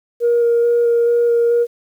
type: tone with vibrato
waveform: sine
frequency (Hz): 471.8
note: A#4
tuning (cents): +21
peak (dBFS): -10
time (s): 0.2-1.67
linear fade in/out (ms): 50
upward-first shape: square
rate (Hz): 2.3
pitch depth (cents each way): 8
effects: tanh soft clip ceiling -8 dBFS + 8-bit